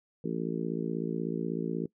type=harmonic tone; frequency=56.3 Hz; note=A1; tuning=40 cents sharp; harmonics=3 / 4 / 5 / 6 / 7 / 8; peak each=-35 / -36 / -37 / -38 / -38 / -39 dBFS; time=0.24-1.86 s; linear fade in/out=5 ms; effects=noise-tail reverb RT60 0.1 s tail -21 dB re dry